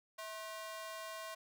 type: ring-modulated tone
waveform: sawtooth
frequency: 862 Hz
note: A5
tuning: 36 cents flat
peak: -37 dBFS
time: 0.18-1.35 s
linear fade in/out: 10 ms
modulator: 212 Hz
effects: none